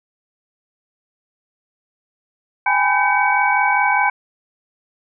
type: tone cluster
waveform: sine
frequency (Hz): 799 / 844 / 998 / 1541 / 2263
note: G5 / G#5 / B5 / G6 / C#7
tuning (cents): +33 / +28 / +18 / -30 / +35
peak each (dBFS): -20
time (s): 2.66-4.1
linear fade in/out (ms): 5
effects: none